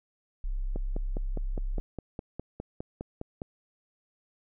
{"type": "tone", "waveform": "sine", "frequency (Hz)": 33.05, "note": "C1", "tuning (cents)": 18, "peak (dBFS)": -28, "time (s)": [0.44, 1.8], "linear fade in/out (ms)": 0}
{"type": "click train", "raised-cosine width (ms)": 2, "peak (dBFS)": -22, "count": 14, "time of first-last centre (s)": [0.76, 3.418], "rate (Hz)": 4.89}
{"effects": []}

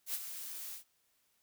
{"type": "noise with ADSR envelope", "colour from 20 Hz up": "blue", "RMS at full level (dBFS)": -35, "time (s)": [0.06, 0.84], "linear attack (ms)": 79, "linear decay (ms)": 41, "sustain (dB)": -9, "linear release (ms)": 110, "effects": ["white hiss -75 dBFS RMS until 1.42 s"]}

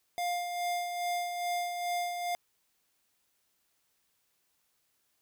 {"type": "tone with tremolo", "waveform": "square", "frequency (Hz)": 704, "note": "F5", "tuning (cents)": 14, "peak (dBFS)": -30, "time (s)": [0.18, 2.35], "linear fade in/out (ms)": 0, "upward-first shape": "sine", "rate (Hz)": 2.4, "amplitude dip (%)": 45, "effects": ["white hiss -75 dBFS RMS until 5.21 s"]}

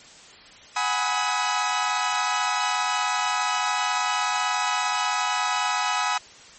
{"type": "chord", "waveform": "sawtooth", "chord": "G# minor seventh", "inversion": "third", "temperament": "equal with one note detuned", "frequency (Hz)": [740, 830.6, 987.8, 1272.9], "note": ["F#5", "G#5", "B5", "D#6"], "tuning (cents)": [0, 0, 0, 39], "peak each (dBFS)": [-26, -24, -24, -23], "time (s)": [0.76, 6.18], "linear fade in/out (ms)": 5, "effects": ["white hiss -47 dBFS RMS until 6.58 s", "MP3 32 kbps"]}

